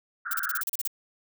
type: band-pass noise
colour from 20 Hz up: white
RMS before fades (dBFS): -33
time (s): 0.25-0.62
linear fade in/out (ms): 10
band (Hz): 1300 to 1600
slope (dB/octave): 96
type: noise bursts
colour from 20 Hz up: violet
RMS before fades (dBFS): -29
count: 10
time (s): 0.31-0.875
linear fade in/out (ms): 2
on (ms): 25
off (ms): 35
effects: none